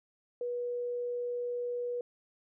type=tone; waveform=sine; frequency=485.7 Hz; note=B4; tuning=29 cents flat; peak=-32 dBFS; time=0.41-2.01 s; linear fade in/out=2 ms; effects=none